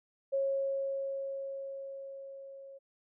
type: tone with level ramp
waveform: sine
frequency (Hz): 546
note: C#5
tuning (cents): -26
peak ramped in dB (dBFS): -27 to -47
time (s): 0.32-2.79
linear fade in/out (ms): 20
effects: none